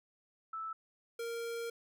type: tone pair in turn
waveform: sine / square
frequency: 1315 / 464.9 Hz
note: E6 / A#4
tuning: -5 / -5 cents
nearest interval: octave + tritone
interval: 1800 cents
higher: first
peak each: -38 / -38 dBFS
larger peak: neither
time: 0.53-0.73 / 1.19-1.7 s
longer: second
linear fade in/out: 5 ms
effects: none